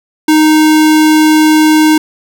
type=tone; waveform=square; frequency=310 Hz; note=D#4; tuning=6 cents flat; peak=-5 dBFS; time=0.28-1.98 s; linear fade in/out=5 ms; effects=none